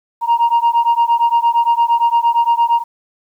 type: beating tone pair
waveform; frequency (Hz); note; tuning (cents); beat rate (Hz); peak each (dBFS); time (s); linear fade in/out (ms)
sine; 932.3 / 941; A#5 / A#5; 0 / +16; 8.7; -12 / -12; 0.21-2.84; 50
effects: tanh soft clip ceiling -7 dBFS + 8-bit